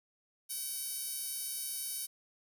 10% pulse tone with high-pass filter, 762 Hz, G5, 49 cents flat, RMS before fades -39 dBFS, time 0.49-2.07 s, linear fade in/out 20 ms, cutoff 8100 Hz, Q 2.2, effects 11-bit

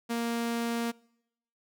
sawtooth tone, 233.5 Hz, A#3, 3 cents sharp, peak -25 dBFS, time 0.09-0.92 s, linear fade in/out 20 ms, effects noise-tail reverb RT60 0.8 s tail -25 dB re dry

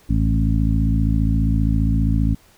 harmonic tone with a mistuned harmonic, 55 Hz, A1, in tune, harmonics 1 / 2 / 3 / 4 / 5, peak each -18 / -21 / -23 / -24 / -25 dBFS, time 0.09-2.35 s, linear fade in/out 10 ms, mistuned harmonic 1, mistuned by +58 cents, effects pink hiss -53 dBFS RMS until 2.57 s

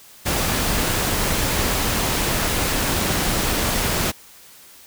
pink noise, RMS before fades -21 dBFS, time 0.25-4.12 s, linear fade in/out 20 ms, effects white hiss -46 dBFS RMS until 4.86 s

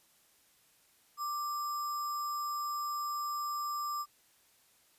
sine tone with sample-and-hold, 1178 Hz, D6, 5 cents sharp, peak -33 dBFS, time 1.17-4.06 s, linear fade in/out 50 ms, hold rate 6300 Hz, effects white hiss -67 dBFS RMS until 4.98 s + resampled to 32000 Hz

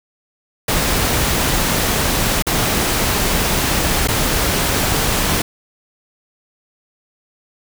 pink noise with dropouts, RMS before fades -17 dBFS, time 0.68-5.42 s, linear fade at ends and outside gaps 5 ms, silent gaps 2.424-2.467 / 4.075-4.084 s, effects none

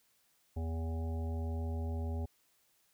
harmonic tone, 81.5 Hz, E2, 19 cents flat, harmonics 1 / 3 / 5 / 7 / 9 / 10, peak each -34 / -44 / -48 / -51 / -53 / -54 dBFS, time 0.56-2.26 s, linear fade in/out 10 ms, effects white hiss -72 dBFS RMS until 2.93 s

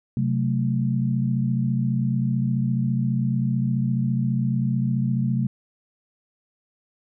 sine chord, F# diminished, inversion second, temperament equal, 130.81 / 185 / 220 Hz, C3 / F#3 / A3, 0 / 0 / 0 cents, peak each -22 / -27 / -25 dBFS, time 0.17-5.47 s, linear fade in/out 2 ms, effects none

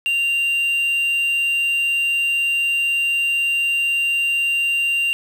triangle tone with quantisation, 2778 Hz, F7, 10 cents flat, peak -15 dBFS, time 0.06-5.13 s, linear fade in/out 0 ms, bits 7, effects none

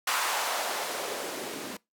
blue noise with band-pass filter sweep, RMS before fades -32 dBFS, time 0.07-1.77 s, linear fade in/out 5 ms, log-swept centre 1100 to 260 Hz, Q 1.9, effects noise-tail reverb RT60 0.2 s tail -23 dB re dry

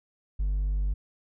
sine tone with hard clipping, 49 Hz, G1, in tune, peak -25 dBFS, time 0.39-0.94 s, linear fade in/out 10 ms, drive 2 dB, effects none

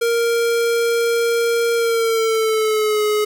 square tone with pitch glide, 466.2 to 422.6 Hz, A#4 to G#4, 0 to +30 cents, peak -16 dBFS, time 0.01-3.25 s, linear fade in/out 10 ms, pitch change -170 cents, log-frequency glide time 1.75-3.02 s, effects none

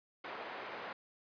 pink band-pass noise, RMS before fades -45 dBFS, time 0.24-0.93 s, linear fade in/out 5 ms, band 500 to 2100 Hz, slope 12 dB/octave, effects resampled to 11025 Hz

